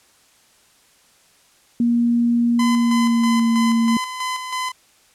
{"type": "tone with pitch glide", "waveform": "sine", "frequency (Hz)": [236.7, 229.6], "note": ["A#3", "A#3"], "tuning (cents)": [27, -26], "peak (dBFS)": -14, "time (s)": [1.8, 3.97], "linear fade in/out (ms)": 2, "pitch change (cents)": -53, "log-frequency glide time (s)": [2.7, 3.5]}
{"type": "tone with tremolo", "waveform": "sawtooth", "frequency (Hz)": 1017, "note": "C6", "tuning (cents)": -50, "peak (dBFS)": -18, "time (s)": [2.59, 4.72], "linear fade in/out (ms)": 5, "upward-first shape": "square", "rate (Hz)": 3.1, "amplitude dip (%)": 50}
{"effects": ["white hiss -55 dBFS RMS until 5.14 s", "low-pass 10000 Hz 12 dB/octave"]}